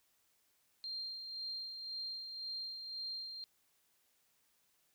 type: tone with tremolo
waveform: sine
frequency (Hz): 4186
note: C8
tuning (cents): 0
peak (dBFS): -39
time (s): 0.84-3.44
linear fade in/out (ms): 0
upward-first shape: sine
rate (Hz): 1.9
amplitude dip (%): 45
effects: white hiss -75 dBFS RMS until 4.94 s